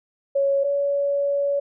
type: tone pair in turn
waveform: sine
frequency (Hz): 554.4 / 565.1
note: C#5 / C#5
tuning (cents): 0 / +33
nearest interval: unison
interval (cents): 33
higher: second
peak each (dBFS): -17 / -19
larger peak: first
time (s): 0.35-0.64 / 0.64-1.6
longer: second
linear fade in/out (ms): 10
effects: none